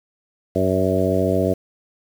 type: harmonic tone with a mistuned harmonic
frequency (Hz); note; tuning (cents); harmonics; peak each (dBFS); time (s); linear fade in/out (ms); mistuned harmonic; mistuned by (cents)
94.5; F#2; +37; 1 / 2 / 3 / 4 / 5 / 6 / 7; -24 / -24 / -24 / -24 / -24 / -24 / -24; 0.55-1.54; 10; 7; -17
effects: 7-bit